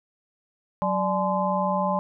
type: tone cluster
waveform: sine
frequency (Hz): 186.3 / 590 / 851 / 1032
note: F#3 / D5 / G#5 / C6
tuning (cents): +12 / +8 / +42 / -24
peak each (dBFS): -27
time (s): 0.82-1.99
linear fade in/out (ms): 0
effects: none